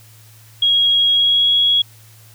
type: tone with pitch glide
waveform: sine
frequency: 3296 to 3329 Hz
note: G#7 to G#7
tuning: -14 to +3 cents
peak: -11 dBFS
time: 0.62-1.82 s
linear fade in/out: 5 ms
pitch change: +17 cents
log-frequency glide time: 1.06-1.52 s
effects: added 110 Hz sine -44 dBFS peak until 2.34 s + white hiss -48 dBFS RMS until 2.34 s